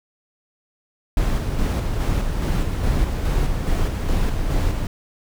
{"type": "noise with tremolo", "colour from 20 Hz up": "brown", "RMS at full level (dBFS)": -19, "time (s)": [1.17, 4.87], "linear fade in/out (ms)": 2, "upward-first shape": "square", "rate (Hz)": 2.4, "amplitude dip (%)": 35, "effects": []}